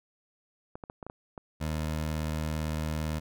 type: clicks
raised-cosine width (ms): 1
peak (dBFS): -26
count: 7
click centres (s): 0.755 / 0.838 / 0.899 / 1.028 / 1.066 / 1.099 / 1.378
type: tone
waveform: 20% pulse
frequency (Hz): 77.78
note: D#2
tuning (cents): 0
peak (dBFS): -25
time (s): 1.6-3.2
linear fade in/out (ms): 20
effects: none